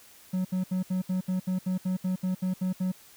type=tone bursts; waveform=triangle; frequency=185 Hz; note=F#3; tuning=in tune; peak=-23 dBFS; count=14; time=0.33-2.92 s; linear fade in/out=10 ms; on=120 ms; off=70 ms; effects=white hiss -54 dBFS RMS until 3.16 s